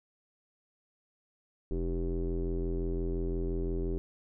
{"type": "tone with low-pass filter", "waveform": "square", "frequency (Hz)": 42.89, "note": "F1", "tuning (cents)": -31, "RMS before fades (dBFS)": -32, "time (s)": [1.71, 3.98], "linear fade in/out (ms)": 0, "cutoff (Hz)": 370, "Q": 6.3, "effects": []}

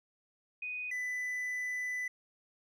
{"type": "tone pair in turn", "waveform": ["sine", "triangle"], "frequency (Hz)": [2489, 1994.6], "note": ["D#7", "B6"], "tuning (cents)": [0, 17], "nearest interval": "major third", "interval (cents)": 383, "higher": "first", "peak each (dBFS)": [-36, -32], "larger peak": "second", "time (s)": [[0.62, 0.91], [0.91, 2.08]], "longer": "second", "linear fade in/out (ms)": 5, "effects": []}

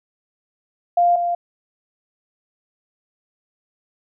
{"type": "tone pair in turn", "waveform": "sine", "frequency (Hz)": [698.5, 696.1], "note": ["F5", "F5"], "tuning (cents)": [0, -6], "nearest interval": "unison", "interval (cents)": 6, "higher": "first", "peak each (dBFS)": [-12, -18], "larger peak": "first", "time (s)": [[0.97, 1.16], [1.16, 1.35]], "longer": "neither", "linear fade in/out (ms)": 5, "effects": []}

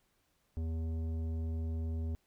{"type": "tone with tanh clipping", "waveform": "sine", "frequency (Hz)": 81, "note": "E2", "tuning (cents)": -30, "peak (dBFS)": -35, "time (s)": [0.57, 2.15], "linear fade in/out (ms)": 0, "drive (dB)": 12, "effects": ["pink hiss -75 dBFS RMS until 2.26 s"]}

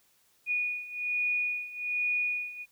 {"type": "beating tone pair", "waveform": "sine", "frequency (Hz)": [2458, 2459.2], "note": ["D#7", "D#7"], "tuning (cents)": [-22, -21], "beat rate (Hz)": 1.2, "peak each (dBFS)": [-33, -30], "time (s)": [0.46, 2.66], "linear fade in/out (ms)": 50, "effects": ["white hiss -67 dBFS RMS until 2.71 s"]}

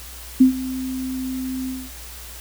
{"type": "tone with ADSR envelope", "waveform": "sine", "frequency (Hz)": 259.1, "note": "C4", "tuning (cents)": -17, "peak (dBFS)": -6, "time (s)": [0.4, 1.91], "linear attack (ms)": 11, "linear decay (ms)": 110, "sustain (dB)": -18, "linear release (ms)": 230, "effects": ["added 60 Hz sine -39 dBFS peak until 2.4 s", "white hiss -39 dBFS RMS until 2.4 s"]}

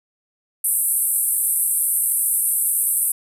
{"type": "band-pass noise", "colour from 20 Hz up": "white", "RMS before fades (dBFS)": -20, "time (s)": [0.64, 3.12], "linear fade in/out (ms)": 5, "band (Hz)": [8400, 13000], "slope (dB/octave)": 96, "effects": []}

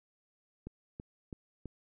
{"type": "click train", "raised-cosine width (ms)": 3, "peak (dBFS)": -29, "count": 4, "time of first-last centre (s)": [0.67, 1.657], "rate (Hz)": 3.04, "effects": []}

